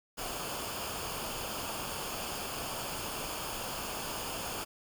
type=noise with comb filter; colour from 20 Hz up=pink; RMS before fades=-38 dBFS; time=0.17-4.65 s; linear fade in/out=20 ms; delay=0.51 ms; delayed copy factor=-0.6; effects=none